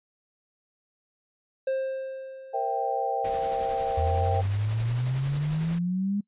triangle tone with exponential decay, 530 Hz, C5, 22 cents sharp, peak -21 dBFS, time 1.67-3.42 s, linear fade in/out 5 ms, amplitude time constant 380 ms
sine chord, C dominant seventh, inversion third, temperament equal with one note detuned, 466.2 / 531.8 / 659.3 / 784 Hz, Bb4 / C5 / E5 / G5, 0 / +28 / 0 / 0 cents, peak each -32 / -32 / -33 / -27 dBFS, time 2.53-4.42 s, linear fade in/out 20 ms
pink noise with tremolo, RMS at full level -40 dBFS, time 3.24-5.79 s, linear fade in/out 10 ms, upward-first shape sine, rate 11 Hz, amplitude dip 40%
sine exponential sweep, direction up, 79 to 206.6 Hz, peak -24 dBFS, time 3.97-6.21 s, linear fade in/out 10 ms
effects noise-tail reverb RT60 0.1 s tail -25 dB re dry + resampled to 8000 Hz

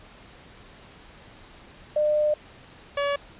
sine / sawtooth tone pair in turn, 602 / 568.2 Hz, D5 / C#5, +43 / +43 cents, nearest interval minor second, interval 100 cents, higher first, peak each -19 dBFS, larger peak neither, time 1.96-2.34 / 2.97-3.16 s, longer first, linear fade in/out 5 ms, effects pink hiss -49 dBFS RMS until 3.39 s + resampled to 8000 Hz

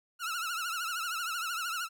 sawtooth tone with vibrato, 1371 Hz, F6, 32 cents flat, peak -29 dBFS, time 0.19-1.89 s, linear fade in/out 50 ms, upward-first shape triangle, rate 13 Hz, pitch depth 130 cents each way, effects none

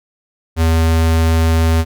square tone, 81.5 Hz, E2, 19 cents flat, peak -11 dBFS, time 0.56-1.85 s, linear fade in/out 50 ms, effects none

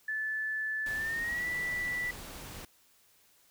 sine tone with pitch glide, 1742 to 1966.7 Hz, A6 to B6, -18 to -8 cents, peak -31 dBFS, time 0.08-2.11 s, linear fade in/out 5 ms, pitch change +210 cents, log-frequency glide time 0.94-1.46 s
pink noise, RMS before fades -45 dBFS, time 0.86-2.65 s, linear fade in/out 2 ms
effects white hiss -65 dBFS RMS until 3.5 s

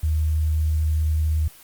sine tone with quantisation, 77.78 Hz, D#2, in tune, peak -18 dBFS, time 0.03-1.48 s, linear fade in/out 5 ms, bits 8, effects white hiss -47 dBFS RMS until 1.63 s + Opus 24 kbps

